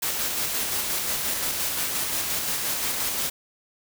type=noise with tremolo; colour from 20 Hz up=white; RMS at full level=-26 dBFS; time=0.02-3.3 s; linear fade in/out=10 ms; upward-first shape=square; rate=5.7 Hz; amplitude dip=25%; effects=none